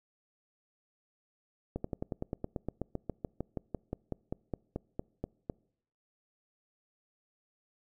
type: slowing click train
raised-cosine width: 2 ms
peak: -21 dBFS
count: 25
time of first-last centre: 1.76-5.498 s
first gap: 84 ms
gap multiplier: 1.05
effects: noise-tail reverb RT60 0.7 s tail -26 dB re dry